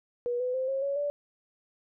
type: tone with pitch steps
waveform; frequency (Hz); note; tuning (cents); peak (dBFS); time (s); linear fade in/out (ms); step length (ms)
sine; 484 / 501.6 / 519.9 / 538.9 / 558.5 / 578.9; B4 / B4 / C5 / C#5 / C#5 / D5; -35 / +27 / -11 / -49 / +13 / -25; -27; 0.26-1.1; 0; 140
effects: none